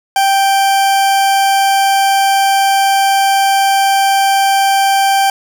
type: tone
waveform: 40% pulse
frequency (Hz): 784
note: G5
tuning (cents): 0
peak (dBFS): -8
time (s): 0.16-5.3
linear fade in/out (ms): 2
effects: none